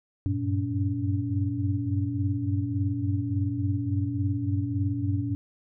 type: tone cluster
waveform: sine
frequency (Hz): 95.4 / 98.9 / 116.9 / 284.6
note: G2 / G2 / A#2 / C#4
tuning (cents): -47 / +16 / +5 / +46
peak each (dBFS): -30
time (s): 0.26-5.35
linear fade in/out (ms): 0
effects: none